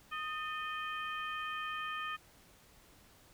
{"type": "harmonic tone with a mistuned harmonic", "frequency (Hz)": 622.3, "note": "D#5", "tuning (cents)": 0, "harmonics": [2, 3, 4, 5], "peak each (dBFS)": [-39, -43, -45, -47], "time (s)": [0.11, 2.17], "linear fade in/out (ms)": 20, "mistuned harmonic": 3, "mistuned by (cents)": -59, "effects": ["pink hiss -62 dBFS RMS until 3.33 s"]}